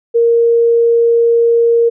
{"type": "tone", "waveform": "sine", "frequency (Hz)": 466.2, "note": "A#4", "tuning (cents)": 0, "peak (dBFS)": -7, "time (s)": [0.14, 1.9], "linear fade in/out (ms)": 20, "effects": []}